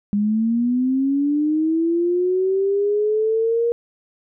sine linear sweep, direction up, 201.8 to 473.4 Hz, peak -16 dBFS, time 0.13-3.72 s, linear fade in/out 0 ms, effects none

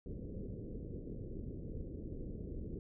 pink low-pass noise, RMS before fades -44 dBFS, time 0.06-2.79 s, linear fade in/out 2 ms, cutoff 480 Hz, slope 48 dB/octave, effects none

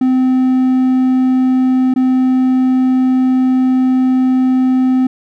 triangle tone with dropouts, 257.5 Hz, C4, 28 cents flat, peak -7 dBFS, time 0.01-5.07 s, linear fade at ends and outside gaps 5 ms, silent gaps 1.94-1.96 s, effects none

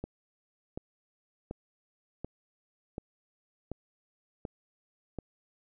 click train, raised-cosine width 2 ms, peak -23 dBFS, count 8, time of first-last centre 0.04-5.187 s, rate 1.36 Hz, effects none

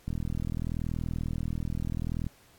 click train, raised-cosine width 5 ms, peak -20 dBFS, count 90, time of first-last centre 0.08-2.267 s, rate 40.7 Hz, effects pink hiss -60 dBFS RMS until 2.58 s + AAC 64 kbps

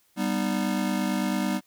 square chord, G augmented, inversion none, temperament just, 196 / 245 / 306.2 Hz, G3 / B3 / D#4, 0 / -14 / -28 cents, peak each -28 / -30 / -31 dBFS, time 0.16-1.61 s, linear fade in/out 50 ms, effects white hiss -65 dBFS RMS until 1.66 s

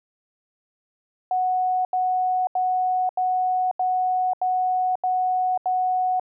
sine tone bursts, 738 Hz, F#5, 5 cents flat, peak -19 dBFS, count 8, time 1.31-6.197 s, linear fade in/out 2 ms, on 540 ms, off 81 ms, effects none

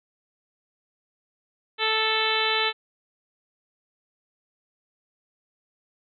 harmonic tone, 439.6 Hz, A4, 2 cents flat, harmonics 1 / 2 / 3 / 4 / 5 / 6 / 7 / 8 / 9, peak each -30 / -30 / -30 / -30 / -30 / -30 / -30 / -30 / -30 dBFS, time 1.78-2.73 s, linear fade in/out 50 ms, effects none

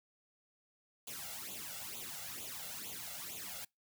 white noise with flanger, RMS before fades -45 dBFS, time 1.07-3.65 s, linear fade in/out 5 ms, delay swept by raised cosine 0.28 to 1.48 ms, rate 2.2 Hz, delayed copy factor +0.8, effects noise-tail reverb RT60 0.2 s tail -26 dB re dry + high-pass 80 Hz 12 dB/octave

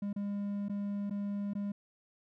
triangle tone with dropouts, 202.4 Hz, G#3, 44 cents flat, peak -31 dBFS, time 0.02-1.72 s, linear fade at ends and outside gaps 5 ms, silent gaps 0.13-0.161 / 0.685-0.695 / 1.098-1.107 / 1.535-1.551 s, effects none

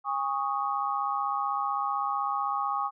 sine chord, Ab suspended fourth, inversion none, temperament equal with one note detuned, 814 / 1108.7 / 1244.5 Hz, Ab5 / Db6 / Eb6, -35 / 0 / 0 cents, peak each -31 / -30 / -32 dBFS, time 0.04-2.91 s, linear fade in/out 50 ms, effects none

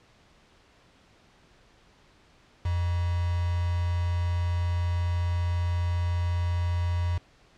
sine tone with quantisation, 87.31 Hz, F2, in tune, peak -24 dBFS, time 2.65-7.18 s, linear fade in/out 5 ms, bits 6, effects pink hiss -59 dBFS RMS until 7.57 s + low-pass 5000 Hz 12 dB/octave

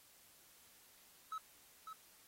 triangle tone with echo, 1293 Hz, E6, 34 cents flat, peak -39 dBFS, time 1.32-1.38 s, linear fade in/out 2 ms, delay 550 ms, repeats 1, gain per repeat -6 dB, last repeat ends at 1.93 s, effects white hiss -65 dBFS RMS until 2.27 s + AAC 48 kbps

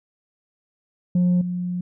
sine tone with level steps, 178.5 Hz, F3, 38 cents sharp, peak -13 / -23 dBFS, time 1.15-1.81 s, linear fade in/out 5 ms, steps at 1.41 s, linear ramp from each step 5 ms, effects tanh soft clip ceiling -14 dBFS

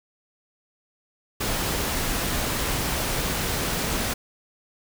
pink noise, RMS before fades -26 dBFS, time 1.4-4.14 s, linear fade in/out 10 ms, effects none

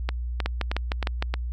two click trains, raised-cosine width 0.3 ms, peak -10 / -11 dBFS, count 6 / 5, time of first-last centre 0.46-1.225 / 0.09-1.34 s, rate 6.54 / 3.2 Hz, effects added 60 Hz sine -27 dBFS peak until 1.52 s

